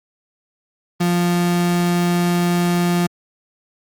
35% pulse tone, 174.9 Hz, F3, 3 cents sharp, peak -13 dBFS, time 1-3.07 s, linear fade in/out 10 ms, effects MP3 96 kbps

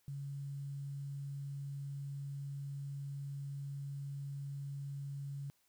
sine tone with quantisation, 140 Hz, C#3, 18 cents sharp, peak -40 dBFS, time 0.08-5.5 s, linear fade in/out 0 ms, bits 11, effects white hiss -75 dBFS RMS until 5.68 s

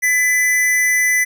square tone with amplitude modulation, 2000 Hz, B6, 21 cents sharp, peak -12 dBFS, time 0.02-1.25 s, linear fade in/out 20 ms, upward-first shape sine, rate 291 Hz, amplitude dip 35%, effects none

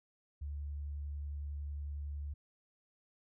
sine tone with vibrato, 72.4 Hz, D2, 24 cents flat, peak -38 dBFS, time 0.41-2.34 s, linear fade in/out 10 ms, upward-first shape triangle, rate 11 Hz, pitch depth 12 cents each way, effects none

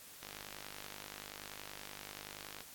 click train, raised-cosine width 0.2 ms, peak -28 dBFS, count 121, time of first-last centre 0.23-2.606 s, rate 50.5 Hz, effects white hiss -54 dBFS RMS until 2.74 s + AAC 64 kbps

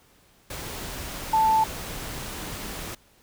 sine tone in noise, 880 Hz, A5, in tune, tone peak -17 dBFS, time 1.33-1.64 s, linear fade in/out 5 ms, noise pink, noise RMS -35 dBFS, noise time 0.5-2.95 s, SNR +15 dB, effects pink hiss -59 dBFS RMS until 3.22 s

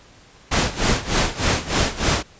pink noise with tremolo, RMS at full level -17 dBFS, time 0.51-2.23 s, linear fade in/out 10 ms, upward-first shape sine, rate 3.3 Hz, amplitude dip 85%, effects pink hiss -49 dBFS RMS until 2.39 s + resampled to 16000 Hz

